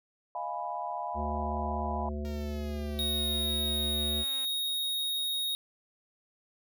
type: chord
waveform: sine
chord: F half-diminished seventh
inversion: third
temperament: equal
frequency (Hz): 622.3 / 698.5 / 830.6 / 987.8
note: Eb5 / F5 / Ab5 / Cb6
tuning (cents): 0 / 0 / 0 / 0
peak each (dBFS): -42 / -37 / -38 / -37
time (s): 0.35-2.09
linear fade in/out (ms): 2
type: harmonic tone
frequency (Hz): 73.7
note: D2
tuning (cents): +7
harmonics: 1 / 3 / 5 / 7 / 9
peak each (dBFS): -34 / -38 / -42 / -46 / -46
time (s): 1.14-4.25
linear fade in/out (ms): 50
type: exponential sweep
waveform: 5% pulse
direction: down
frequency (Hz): 466.2 to 261.6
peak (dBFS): -37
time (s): 2.25-4.45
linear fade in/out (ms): 0
type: tone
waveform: square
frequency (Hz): 3751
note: A#7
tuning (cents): +10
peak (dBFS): -30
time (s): 2.99-5.55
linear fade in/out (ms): 0
effects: none